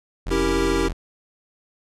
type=tone; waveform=40% pulse; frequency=43.94 Hz; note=F1; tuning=11 cents sharp; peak=-24 dBFS; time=0.26-0.93 s; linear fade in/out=10 ms
type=chord; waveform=square; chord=C# diminished seventh; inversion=none; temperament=equal; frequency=277.2 / 329.6 / 392 / 466.2 Hz; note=C#4 / E4 / G4 / Bb4; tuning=0 / 0 / 0 / 0 cents; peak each=-28 / -25 / -24 / -28 dBFS; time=0.3-0.89 s; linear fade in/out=20 ms
effects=low-pass 9000 Hz 12 dB/octave